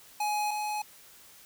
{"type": "tone pair in turn", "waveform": "square", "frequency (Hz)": [839, 842.2], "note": ["G#5", "G#5"], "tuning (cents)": [17, 24], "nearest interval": "unison", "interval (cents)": 7, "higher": "second", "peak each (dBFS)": [-28, -31], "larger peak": "first", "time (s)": [[0.2, 0.51], [0.51, 0.82]], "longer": "neither", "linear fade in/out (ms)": 5, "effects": ["white hiss -54 dBFS RMS until 1.45 s"]}